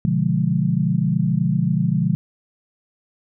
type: chord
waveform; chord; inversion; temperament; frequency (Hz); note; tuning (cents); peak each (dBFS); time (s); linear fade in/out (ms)
sine; B diminished seventh; none; equal; 123.47 / 146.83 / 174.61 / 207.7; B2 / D3 / F3 / Ab3; 0 / 0 / 0 / 0; -24 / -21 / -20 / -24; 0.05-2.15; 0
effects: none